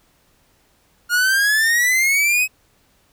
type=exponential sweep; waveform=45% pulse; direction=up; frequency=1419 to 2566 Hz; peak=-14 dBFS; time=1.09-2.48 s; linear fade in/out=50 ms; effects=pink hiss -59 dBFS RMS until 3.12 s